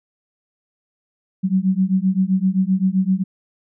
sine beating tone pair, 185 / 192.7 Hz, F#3 / G3, 0 / -29 cents, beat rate 7.7 Hz, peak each -18 dBFS, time 1.43-3.24 s, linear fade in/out 20 ms, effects none

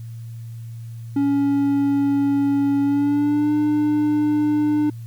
triangle tone with pitch glide, 280.7 to 299.1 Hz, C#4 to D4, +22 to +32 cents, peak -14 dBFS, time 1.16-4.9 s, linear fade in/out 5 ms, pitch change +110 cents, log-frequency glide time 2.82-3.53 s, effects added 115 Hz sine -31 dBFS peak until 5.06 s + white hiss -56 dBFS RMS until 5.06 s

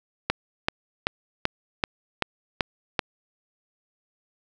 click train, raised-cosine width 0.3 ms, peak -5 dBFS, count 8, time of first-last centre 0.3-2.992 s, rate 2.6 Hz, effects none

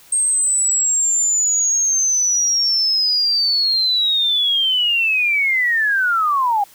sine linear sweep, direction down, 8480 to 786 Hz, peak -14 dBFS, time 0.12-6.64 s, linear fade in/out 5 ms, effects white hiss -47 dBFS RMS until 6.74 s

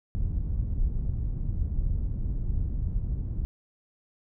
pink low-pass noise, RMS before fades -28 dBFS, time 0.15-3.45 s, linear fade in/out 0 ms, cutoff 100 Hz, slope 12 dB/octave, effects none

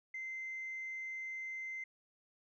sine tone, 2075 Hz, C7, 15 cents flat, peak -39 dBFS, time 0.14-1.84 s, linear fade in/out 5 ms, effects tanh soft clip ceiling -36 dBFS

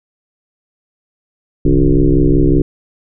sine tone with frequency modulation, 152.1 Hz, D#3, 39 cents flat, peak -7 dBFS, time 1.65-2.62 s, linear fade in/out 5 ms, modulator 65.4 Hz, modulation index 3.6, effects none

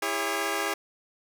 10% pulse chord, C# minor, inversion first, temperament equal with one note detuned, 329.6 / 405.1 / 554.4 Hz, E4 / G#4 / C#5, 0 / -43 / 0 cents, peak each -24 / -21 / -25 dBFS, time 0.02-0.74 s, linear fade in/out 5 ms, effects none

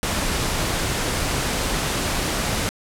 pink noise, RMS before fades -23 dBFS, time 0.03-2.69 s, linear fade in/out 0 ms, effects low-pass 11000 Hz 12 dB/octave

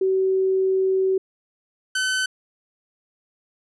sine / sawtooth tone pair in turn, 380 / 1520 Hz, F#4 / F#6, +46 / +46 cents, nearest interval 2 octaves, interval 2400 cents, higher second, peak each -17 / -17 dBFS, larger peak neither, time 0.01-1.18 / 1.95-2.26 s, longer first, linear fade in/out 5 ms, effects resampled to 24000 Hz

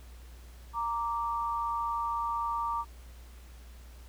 sine tone pair together, 929 / 1170.5 Hz, A#5 / D6, -6 / -6 cents, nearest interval major third, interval 400 cents, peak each -32 / -32 dBFS, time 0.73-2.85 s, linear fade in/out 50 ms, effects added 60 Hz sine -47 dBFS peak until 4.08 s + pink hiss -58 dBFS RMS until 4.08 s

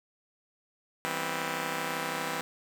5% pulse chord, C major seventh, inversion first, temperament just, 163.52 / 196.22 / 245.3 / 261.6 Hz, E3 / G3 / B3 / C4, -14 / +2 / -12 / 0 cents, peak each -25 / -29 / -29 / -25 dBFS, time 1.05-2.41 s, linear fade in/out 0 ms, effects none

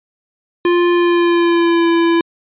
square tone with pitch glide, 349.2 to 336.1 Hz, F4 to E4, 0 to +34 cents, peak -11 dBFS, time 0.65-2.21 s, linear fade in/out 2 ms, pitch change -66 cents, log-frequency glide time 0.92-1.88 s, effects resampled to 8000 Hz

